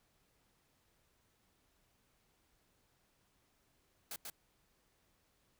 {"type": "noise with echo", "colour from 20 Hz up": "white", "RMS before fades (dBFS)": -44, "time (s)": [4.11, 4.16], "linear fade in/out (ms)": 2, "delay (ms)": 140, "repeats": 1, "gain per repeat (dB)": -2, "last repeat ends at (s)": 4.3, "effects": ["pink hiss -75 dBFS RMS until 5.59 s"]}